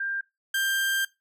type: tone pair in turn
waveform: sine / 30% pulse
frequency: 1592 / 1584.3 Hz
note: G6 / G6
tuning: +26 / +18 cents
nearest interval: unison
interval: 8 cents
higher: first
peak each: -27 / -21 dBFS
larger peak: second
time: 0-0.21 / 0.54-1.05 s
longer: second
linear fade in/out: 5 ms
effects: noise-tail reverb RT60 0.2 s tail -19 dB re dry